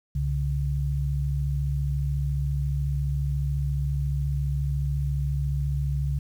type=tone pair together; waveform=sine; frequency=66.4 / 140.7 Hz; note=C2 / C#3; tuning=+26 / +26 cents; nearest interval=octave + minor second; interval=1300 cents; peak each=-26 dBFS; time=0.15-6.19 s; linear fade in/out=5 ms; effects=9-bit